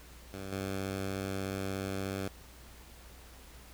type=tone with level steps; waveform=10% pulse; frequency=96.7 Hz; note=G2; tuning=23 cents flat; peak=-32 / -26 dBFS; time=0.33-2.28 s; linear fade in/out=5 ms; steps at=0.52 s; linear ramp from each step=5 ms; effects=added 60 Hz sine -53 dBFS peak until 3.73 s + pink hiss -55 dBFS RMS until 3.73 s